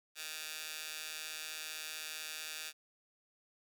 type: tone with high-pass filter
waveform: 15% pulse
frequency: 155.56 Hz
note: D#3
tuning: in tune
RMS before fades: -44 dBFS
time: 0.15-2.73 s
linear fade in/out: 50 ms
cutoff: 2700 Hz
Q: 0.79
effects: none